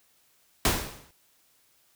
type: noise with exponential decay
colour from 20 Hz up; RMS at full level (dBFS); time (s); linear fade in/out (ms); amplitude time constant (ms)
pink; -20; 0.65-1.11; 2; 98
effects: white hiss -65 dBFS RMS until 1.95 s